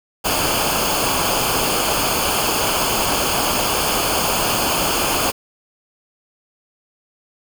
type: noise with comb filter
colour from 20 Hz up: pink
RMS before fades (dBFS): -19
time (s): 0.24-5.32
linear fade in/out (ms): 20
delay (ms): 0.52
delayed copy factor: -0.7
effects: none